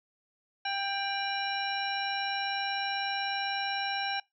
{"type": "harmonic tone with a mistuned harmonic", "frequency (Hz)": 792, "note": "G5", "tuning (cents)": 18, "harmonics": [1, 2, 3, 4, 5, 7], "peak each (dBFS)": [-33, -36, -38, -39, -40, -41], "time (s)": [0.65, 4.2], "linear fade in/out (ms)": 5, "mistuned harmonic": 4, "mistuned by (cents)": -140, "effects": ["noise-tail reverb RT60 0.2 s tail -24 dB re dry"]}